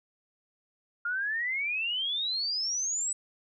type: exponential sweep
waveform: sine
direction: up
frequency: 1396.9 to 8020 Hz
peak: -28 dBFS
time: 1.05-3.13 s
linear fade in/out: 5 ms
effects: none